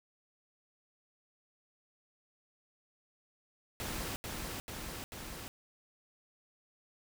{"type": "noise with echo", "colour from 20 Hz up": "pink", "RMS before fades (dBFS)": -39, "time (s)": [3.8, 4.16], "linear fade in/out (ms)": 0, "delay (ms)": 440, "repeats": 3, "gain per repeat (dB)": -2, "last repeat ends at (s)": 5.48, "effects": []}